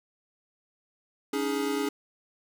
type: chord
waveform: square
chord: C# suspended second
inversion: none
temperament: equal with one note detuned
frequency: 281.9 / 311.1 / 415.3 Hz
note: C#4 / D#4 / G#4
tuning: +29 / 0 / 0 cents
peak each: -31 / -35 / -31 dBFS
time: 1.33-1.89 s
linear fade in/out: 5 ms
effects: none